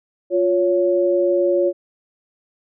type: tone pair together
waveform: sine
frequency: 352.3 / 559.2 Hz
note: F4 / C#5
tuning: +15 / +15 cents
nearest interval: minor sixth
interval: 800 cents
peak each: -17 dBFS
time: 0.3-1.73 s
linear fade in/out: 50 ms
effects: none